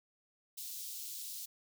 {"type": "high-pass noise", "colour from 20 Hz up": "white", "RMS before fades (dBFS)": -44, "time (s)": [0.57, 1.46], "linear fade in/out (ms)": 10, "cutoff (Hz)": 3600, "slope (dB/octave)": 24, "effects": []}